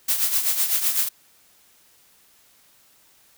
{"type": "noise with tremolo", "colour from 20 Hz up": "blue", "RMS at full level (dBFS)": -19, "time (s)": [0.08, 1.09], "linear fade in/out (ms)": 10, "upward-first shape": "triangle", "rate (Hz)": 7.9, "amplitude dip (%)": 70, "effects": ["white hiss -57 dBFS RMS until 3.37 s"]}